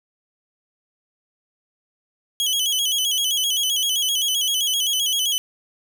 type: tone with vibrato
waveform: sawtooth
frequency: 3156 Hz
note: G7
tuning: 11 cents sharp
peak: -16 dBFS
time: 2.4-5.38 s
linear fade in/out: 0 ms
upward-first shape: square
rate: 7.7 Hz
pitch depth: 75 cents each way
effects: none